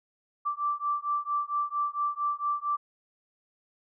sine beating tone pair, 1168 / 1172.4 Hz, D6 / D6, -10 / -3 cents, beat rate 4.4 Hz, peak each -30 dBFS, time 0.45-2.77 s, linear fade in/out 20 ms, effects none

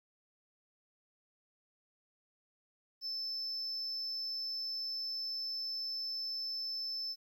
triangle tone, 5274 Hz, E8, in tune, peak -34 dBFS, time 3.01-7.16 s, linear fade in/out 50 ms, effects tanh soft clip ceiling -32 dBFS + 12-bit

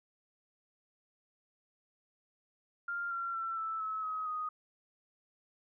sine tone with pitch steps, 1396.9 / 1370.5 / 1344.6 / 1319.3 / 1294.4 / 1269.9 / 1245.9 Hz, F6 / F6 / E6 / E6 / E6 / D#6 / D#6, 0 / -33 / +34 / +1 / -32 / +35 / +2 cents, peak -34 dBFS, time 2.88-4.49 s, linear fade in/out 5 ms, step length 230 ms, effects none

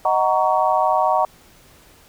sine chord, D# minor seventh, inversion none, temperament just, 622.3 / 746.7 / 933.4 / 1120.1 Hz, D#5 / F#5 / A#5 / C#6, 0 / +16 / +2 / +18 cents, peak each -21 / -19 / -20 / -22 dBFS, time 0.05-1.25 s, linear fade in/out 2 ms, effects pink hiss -50 dBFS RMS until 2.08 s

